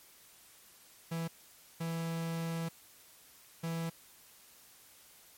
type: tone bursts at uneven times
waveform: 45% pulse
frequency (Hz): 165.3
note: E3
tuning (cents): +5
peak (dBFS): -34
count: 3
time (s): 1.11-1.28 / 1.8-2.69 / 3.63-3.9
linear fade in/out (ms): 10
effects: white hiss -59 dBFS RMS until 5.37 s + MP3 64 kbps